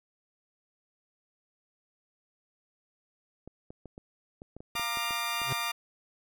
clicks, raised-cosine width 2 ms, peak -31 dBFS, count 12, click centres 3.476 / 3.705 / 3.857 / 3.979 / 4.419 / 4.566 / 4.605 / 4.753 / 4.796 / 4.972 / 5.108 / 5.417 s
15% pulse chord, Bb major, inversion second, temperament equal with one note detuned, 698.5 / 932.3 / 1194.5 Hz, F5 / Bb5 / D6, 0 / 0 / +29 cents, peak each -32 / -29 / -26 dBFS, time 4.75-5.72 s, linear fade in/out 10 ms
45% pulse tone with exponential growth, 130.81 Hz, C3, in tune, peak -27 dBFS, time 5.41-5.53 s, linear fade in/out 5 ms, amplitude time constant 24 ms
effects none

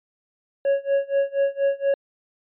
triangle tone with tremolo, 554.4 Hz, C#5, in tune, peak -14 dBFS, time 0.65-1.94 s, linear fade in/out 2 ms, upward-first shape sine, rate 4.2 Hz, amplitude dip 95%, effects resampled to 8000 Hz

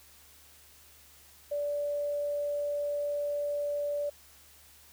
sine tone, 581 Hz, D5, 19 cents flat, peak -29 dBFS, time 1.51-4.1 s, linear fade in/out 10 ms, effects added 73 Hz sine -64 dBFS peak until 4.92 s + white hiss -57 dBFS RMS until 4.92 s

